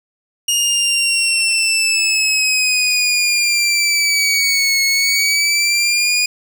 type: linear two-way sweep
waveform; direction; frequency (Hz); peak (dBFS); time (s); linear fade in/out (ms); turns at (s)
20% pulse; down then up; 2849 to 2183 to 2460; -8; 0.48-6.26; 5; 4.83
effects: 7-bit